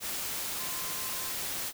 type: tone in noise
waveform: sine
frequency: 1042 Hz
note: C6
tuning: 7 cents flat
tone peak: -46 dBFS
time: 0.56-1.34 s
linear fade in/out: 50 ms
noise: white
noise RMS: -35 dBFS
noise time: 0-1.73 s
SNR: -14 dB
effects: none